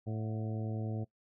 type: harmonic tone with a mistuned harmonic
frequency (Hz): 110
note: A2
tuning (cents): 0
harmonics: 1 / 2 / 3 / 4 / 5 / 6 / 7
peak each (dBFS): -35 / -41 / -45 / -47 / -49 / -51 / -52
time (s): 0.06-1.05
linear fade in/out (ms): 20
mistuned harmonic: 7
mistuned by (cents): -72
effects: noise-tail reverb RT60 0.1 s tail -21 dB re dry